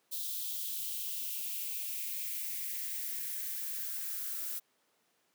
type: noise with high-pass filter sweep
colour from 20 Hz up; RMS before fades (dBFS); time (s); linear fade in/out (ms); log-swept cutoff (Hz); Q
violet; -38; 0.11-4.6; 20; 3700 to 1300; 3.4
effects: pink hiss -73 dBFS RMS until 5.34 s + high-pass 300 Hz 12 dB/octave